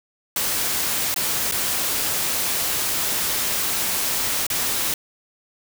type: noise with dropouts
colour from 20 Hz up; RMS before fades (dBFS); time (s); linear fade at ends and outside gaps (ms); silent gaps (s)
white; -23; 0.36-4.94; 2; 1.143-1.161 / 1.513-1.521 / 4.467-4.501
effects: none